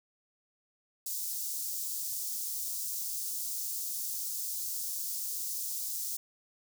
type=high-pass noise; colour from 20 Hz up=white; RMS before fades=-36 dBFS; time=1.06-6.17 s; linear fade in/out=5 ms; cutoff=5200 Hz; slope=24 dB/octave; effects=none